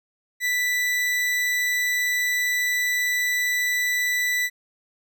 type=tone; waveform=40% pulse; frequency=1977 Hz; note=B6; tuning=1 cent sharp; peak=-20 dBFS; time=0.4-4.5 s; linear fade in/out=50 ms; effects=none